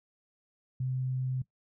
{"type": "tone", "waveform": "sine", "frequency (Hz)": 129.2, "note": "C3", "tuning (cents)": -21, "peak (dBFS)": -29, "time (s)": [0.8, 1.42], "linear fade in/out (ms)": 5, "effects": ["noise-tail reverb RT60 0.1 s tail -18 dB re dry"]}